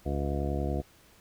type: harmonic tone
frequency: 70.6 Hz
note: C#2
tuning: 32 cents sharp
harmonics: 1 / 2 / 3 / 4 / 5 / 6 / 7 / 9 / 10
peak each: -31 / -35 / -38 / -38 / -37 / -44 / -39 / -40 / -41 dBFS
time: 0.05-0.82 s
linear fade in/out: 20 ms
effects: pink hiss -59 dBFS RMS until 1.2 s